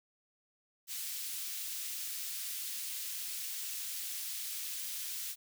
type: high-pass noise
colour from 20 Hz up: white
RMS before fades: -40 dBFS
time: 0.87-5.36 s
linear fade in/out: 50 ms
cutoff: 2700 Hz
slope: 12 dB/octave
effects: none